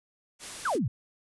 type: noise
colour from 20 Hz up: white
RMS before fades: -40 dBFS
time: 0.39-0.79 s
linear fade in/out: 50 ms
type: exponential sweep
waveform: sine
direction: down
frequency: 1680 to 98 Hz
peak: -25 dBFS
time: 0.65-0.88 s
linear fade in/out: 5 ms
type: tone with exponential decay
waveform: sine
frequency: 252.2 Hz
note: B3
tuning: 36 cents sharp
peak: -31 dBFS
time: 0.75-0.83 s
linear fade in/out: 2 ms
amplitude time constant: 17 ms
effects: resampled to 24000 Hz